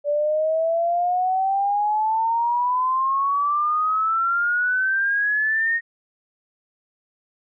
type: exponential sweep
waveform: sine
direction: up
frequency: 578 to 1864.7 Hz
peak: -18 dBFS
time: 0.04-5.81 s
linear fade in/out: 50 ms
effects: none